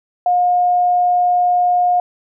sine tone, 715 Hz, F5, 41 cents sharp, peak -11 dBFS, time 0.26-2 s, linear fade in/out 2 ms, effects none

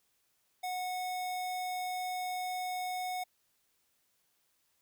square tone, 733 Hz, F#5, 16 cents flat, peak -35 dBFS, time 0.63-3.24 s, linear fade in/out 10 ms, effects white hiss -75 dBFS RMS until 4.81 s

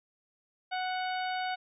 harmonic tone, 740 Hz, F#5, in tune, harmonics 1 / 2 / 3 / 4 / 5 / 6, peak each -32 / -38 / -42 / -44 / -46 / -48 dBFS, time 0.71-1.56 s, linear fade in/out 20 ms, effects none

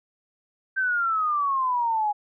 sine exponential sweep, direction down, 1568 to 821 Hz, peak -21 dBFS, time 0.76-2.13 s, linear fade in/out 20 ms, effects none

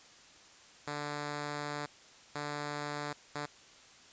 5% pulse tone bursts at uneven times, 146.83 Hz, D3, in tune, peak -25 dBFS, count 3, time 0.87-1.86 / 2.35-3.13 / 3.35-3.46 s, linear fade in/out 5 ms, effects white hiss -57 dBFS RMS until 4.12 s + resampled to 16000 Hz

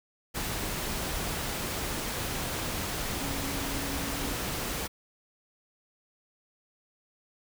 sine tone in noise, 277.2 Hz, C#4, in tune, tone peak -38 dBFS, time 3.19-4.34 s, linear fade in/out 20 ms, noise pink, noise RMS -33 dBFS, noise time 0.34-4.88 s, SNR -8 dB, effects none

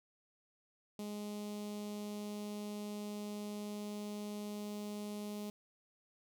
sawtooth tone with notch filter, 207.7 Hz, G#3, in tune, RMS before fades -43 dBFS, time 0.99-5.5 s, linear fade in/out 2 ms, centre 1600 Hz, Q 0.72, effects none

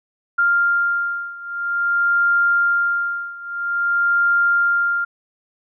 sine beating tone pair, 1396.9 / 1397.4 Hz, F6 / F6, 0 / +1 cents, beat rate 0.5 Hz, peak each -18 / -20 dBFS, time 0.38-5.05 s, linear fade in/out 10 ms, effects none

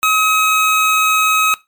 25% pulse tone, 1273 Hz, D#6, 39 cents sharp, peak -7 dBFS, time 0.03-1.54 s, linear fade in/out 0 ms, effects noise-tail reverb RT60 0.2 s tail -19 dB re dry + MP3 96 kbps

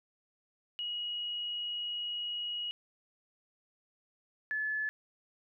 sine tone pair in turn, 2900 / 1724.4 Hz, F#7 / A6, -35 / -35 cents, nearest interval major sixth, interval 900 cents, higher first, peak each -34 / -31 dBFS, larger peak second, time 0.79-2.71 / 4.51-4.89 s, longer first, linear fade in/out 0 ms, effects none

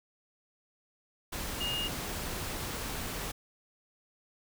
sine tone in noise, 2843 Hz, F7, 30 cents sharp, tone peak -32 dBFS, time 1.6-1.88 s, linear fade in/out 10 ms, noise pink, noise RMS -37 dBFS, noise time 1.32-3.32 s, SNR +2 dB, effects none

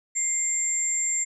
sine tone pair together, 2093 / 7367 Hz, C7 / A#8, 0 / -21 cents, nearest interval octave + minor seventh, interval 2179 cents, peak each -33 / -23 dBFS, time 0.15-1.25 s, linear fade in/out 20 ms, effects none

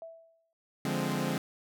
sine tone with exponential decay, 658 Hz, E5, 3 cents flat, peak -39 dBFS, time 0.02-0.53 s, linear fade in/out 1 ms, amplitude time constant 110 ms
sawtooth chord, D half-diminished seventh, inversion none, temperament equal with one note detuned, 146.83 / 174.61 / 207.7 / 260.1 Hz, D3 / F3 / Ab3 / C4, 0 / 0 / 0 / -10 cents, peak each -31 dBFS, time 0.85-1.38 s, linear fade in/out 2 ms
effects none

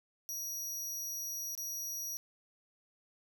sawtooth tone with dropouts, 5770 Hz, F#8, 44 cents flat, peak -35 dBFS, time 0.29-2.17 s, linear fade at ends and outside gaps 0 ms, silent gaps 1.551-1.577 s, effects none

